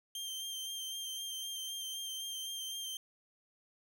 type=tone with vibrato; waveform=sawtooth; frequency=3160 Hz; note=G7; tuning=13 cents sharp; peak=-36 dBFS; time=0.15-2.97 s; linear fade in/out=2 ms; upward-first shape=sine; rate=3.9 Hz; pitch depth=22 cents each way; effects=none